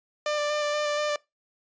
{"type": "tone with vibrato", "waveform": "sawtooth", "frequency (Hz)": 594, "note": "D5", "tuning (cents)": 20, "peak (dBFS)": -21, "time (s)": [0.26, 1.16], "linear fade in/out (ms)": 2, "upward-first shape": "square", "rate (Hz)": 4.2, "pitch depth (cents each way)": 12, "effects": ["noise-tail reverb RT60 0.2 s tail -22 dB re dry", "resampled to 16000 Hz"]}